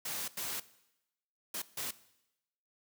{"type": "noise bursts at uneven times", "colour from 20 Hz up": "white", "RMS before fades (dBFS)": -38, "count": 4, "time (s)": [[0.05, 0.28], [0.37, 0.6], [1.54, 1.62], [1.77, 1.91]], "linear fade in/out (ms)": 5, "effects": ["noise-tail reverb RT60 0.9 s tail -18 dB re dry", "high-pass 100 Hz 12 dB/octave"]}